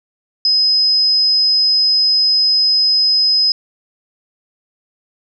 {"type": "tone", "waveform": "sine", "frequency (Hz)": 5060, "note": "D#8", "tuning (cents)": 28, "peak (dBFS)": -10, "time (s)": [0.45, 3.52], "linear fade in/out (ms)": 2, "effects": []}